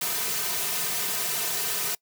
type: noise with comb filter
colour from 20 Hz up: white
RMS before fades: -28 dBFS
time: 0.01-1.95 s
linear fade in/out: 5 ms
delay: 3.6 ms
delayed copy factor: -0.9
effects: noise-tail reverb RT60 0.1 s tail -24 dB re dry + high-pass 150 Hz 12 dB/octave